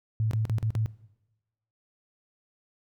sine tone with dropouts, 110 Hz, A2, in tune, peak -23 dBFS, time 0.2-0.86 s, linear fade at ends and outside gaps 0 ms, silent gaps 0.311-0.334 / 0.453-0.497 / 0.584-0.628 / 0.705-0.752 s, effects noise-tail reverb RT60 1.0 s tail -20 dB re dry

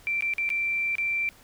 sine tone with dropouts, 2349 Hz, D7, in tune, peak -24 dBFS, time 0.07-1.29 s, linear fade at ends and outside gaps 0 ms, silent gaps 0.208-0.223 / 0.337-0.382 / 0.491-0.502 / 0.954-0.983 s, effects pink hiss -54 dBFS RMS until 1.43 s

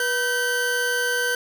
40% pulse tone pair together, 486.5 / 1540.6 Hz, B4 / G6, -26 / -30 cents, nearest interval octave + minor sixth, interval 1996 cents, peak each -26 / -21 dBFS, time 0-1.35 s, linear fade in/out 2 ms, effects none

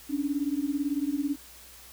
sine beating tone pair, 277.2 / 295.2 Hz, C#4 / D4, 0 / +9 cents, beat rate 18 Hz, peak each -29 dBFS, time 0.09-1.36 s, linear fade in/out 20 ms, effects added 60 Hz sine -57 dBFS peak until 1.92 s + white hiss -50 dBFS RMS until 1.92 s

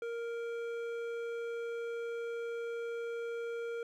triangle tone with hard clipping, 466.3 Hz, A#4, 1 cent sharp, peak -38 dBFS, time 0.02-3.83 s, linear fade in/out 2 ms, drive 14 dB, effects none

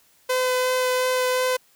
sawtooth tone with vibrato, 508 Hz, B4, 49 cents sharp, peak -16 dBFS, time 0.29-1.57 s, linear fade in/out 10 ms, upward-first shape sine, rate 2.8 Hz, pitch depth 9 cents each way, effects white hiss -59 dBFS RMS until 1.75 s

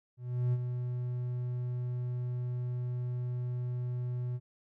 triangle tone with ADSR envelope, 123.47 Hz, B2, in tune, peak -23 dBFS, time 0.17-4.4 s, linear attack 360 ms, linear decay 42 ms, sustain -7 dB, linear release 46 ms, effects none

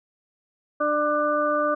harmonic tone, 297.5 Hz, D4, 22 cents sharp, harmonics 1 / 2 / 4 / 5, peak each -29 / -23 / -24 / -30 dBFS, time 0.8-1.75 s, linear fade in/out 10 ms, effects none

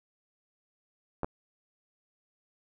clicks, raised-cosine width 1 ms, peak -18 dBFS, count 2, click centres 1.233 / 1.245 s, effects none

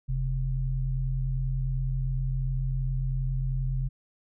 sine tone pair together, 41.37 / 131.5 Hz, E1 / C3, +7 / +9 cents, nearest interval octave + minor sixth, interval 2002 cents, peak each -28 dBFS, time 0.08-3.89 s, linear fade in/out 20 ms, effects none

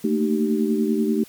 sine tone cluster, 221 / 231.3 / 305.2 / 385.9 Hz, A3 / A#3 / D#4 / G4, +8 / -13 / -33 / -27 cents, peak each -21 / -27 / -24 / -24 dBFS, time 0.04-1.24 s, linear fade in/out 5 ms, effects white hiss -47 dBFS RMS until 1.28 s + MP3 96 kbps

